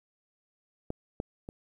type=clicks; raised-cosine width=2 ms; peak=-20 / -19 / -27 dBFS; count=3; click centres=0.904 / 1.201 / 1.489 s; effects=10-bit